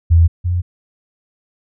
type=tone pair in turn; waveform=sine; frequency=83.5 / 88.49 Hz; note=E2 / F2; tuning=+23 / +23 cents; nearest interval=minor second; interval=100 cents; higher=second; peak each=-6 / -14 dBFS; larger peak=first; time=0.1-0.28 / 0.44-0.62 s; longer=neither; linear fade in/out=20 ms; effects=none